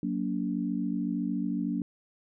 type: chord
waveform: sine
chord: Gb augmented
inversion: none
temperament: equal with one note detuned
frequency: 185 / 233.1 / 286.8 Hz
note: Gb3 / Bb3 / D4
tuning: 0 / 0 / -41 cents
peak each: -32 dBFS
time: 0.03-1.82 s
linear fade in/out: 2 ms
effects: none